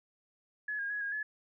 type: tone with pitch steps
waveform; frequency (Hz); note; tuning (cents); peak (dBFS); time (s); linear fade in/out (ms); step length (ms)
sine; 1699 / 1625 / 1677 / 1631 / 1710; G#6 / G#6 / G#6 / G#6 / A6; +39 / -38 / +16 / -32 / -50; -33; 0.68-1.23; 5; 110
effects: none